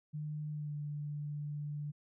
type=tone with pitch glide; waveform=sine; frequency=151 to 147.38 Hz; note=D3 to D3; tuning=+48 to +6 cents; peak=-37 dBFS; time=0.13-1.92 s; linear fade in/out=20 ms; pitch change=-42 cents; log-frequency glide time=0.52-0.74 s; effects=none